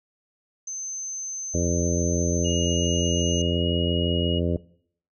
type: tone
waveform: sine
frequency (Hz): 6210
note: G8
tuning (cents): -17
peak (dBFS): -30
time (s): 0.67-3.42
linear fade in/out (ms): 5
type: harmonic tone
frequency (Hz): 85.8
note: F2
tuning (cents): -30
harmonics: 1 / 2 / 3 / 4 / 5 / 6 / 7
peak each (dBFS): -25 / -28 / -30 / -31 / -32 / -33 / -33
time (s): 1.54-4.57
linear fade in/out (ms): 5
type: tone with pitch glide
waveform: sine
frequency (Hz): 2871 to 2889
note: F7 to F#7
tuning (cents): +47 to -42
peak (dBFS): -29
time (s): 2.44-4.4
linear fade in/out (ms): 20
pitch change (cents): +11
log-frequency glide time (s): 3.41-3.65
effects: noise-tail reverb RT60 0.6 s tail -20 dB re dry